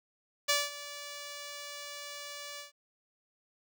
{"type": "tone with ADSR envelope", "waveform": "5% pulse", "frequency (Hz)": 579, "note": "D5", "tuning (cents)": -25, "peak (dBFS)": -13, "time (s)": [0.48, 2.72], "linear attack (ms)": 17, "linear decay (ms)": 200, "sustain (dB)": -17, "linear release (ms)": 130, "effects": []}